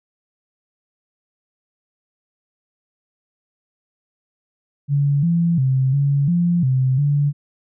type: tone with pitch steps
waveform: sine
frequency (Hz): 142.3 / 169.5 / 131.8 / 141 / 173.5 / 130.3 / 144.1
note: C#3 / E3 / C3 / C#3 / F3 / C3 / D3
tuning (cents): +46 / +49 / +13 / +30 / -11 / -7 / -33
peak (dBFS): -14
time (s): 4.88-7.33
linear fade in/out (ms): 50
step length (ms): 350
effects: none